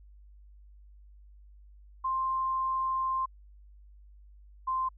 sine tone pair in turn, 1051 / 1042.5 Hz, C6 / C6, +7 / -7 cents, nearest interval unison, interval 14 cents, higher first, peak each -27 dBFS, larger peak neither, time 2.04-3.26 / 4.67-4.89 s, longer first, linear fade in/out 10 ms, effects added 50 Hz sine -51 dBFS peak until 4.97 s

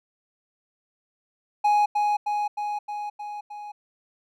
triangle tone with echo, 832 Hz, G#5, 3 cents sharp, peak -15 dBFS, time 1.64-1.86 s, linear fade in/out 10 ms, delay 310 ms, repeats 6, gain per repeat -3 dB, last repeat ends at 3.72 s, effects none

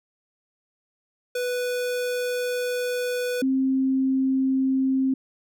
square / sine tone pair in turn, 493.9 / 264.8 Hz, B4 / C4, 0 / +21 cents, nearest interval major seventh, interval 1079 cents, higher first, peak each -25 / -19 dBFS, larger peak second, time 1.35-3.42 / 3.42-5.14 s, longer first, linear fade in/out 5 ms, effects none

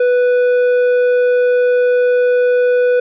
sine tone with tanh clipping, 493.9 Hz, B4, in tune, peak -11 dBFS, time 0-3 s, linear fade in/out 5 ms, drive 8 dB, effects none

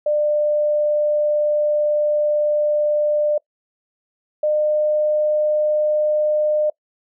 sine tone pair in turn, 597 / 605.3 Hz, D5 / D#5, +28 / -48 cents, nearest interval unison, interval 24 cents, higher second, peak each -15 dBFS, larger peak neither, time 0.06-3.38 / 4.43-6.7 s, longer first, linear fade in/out 5 ms, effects noise-tail reverb RT60 0.1 s tail -24 dB re dry

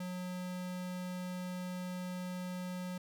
square tone, 181.4 Hz, F#3, 34 cents flat, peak -39 dBFS, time 0-2.98 s, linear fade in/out 5 ms, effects none

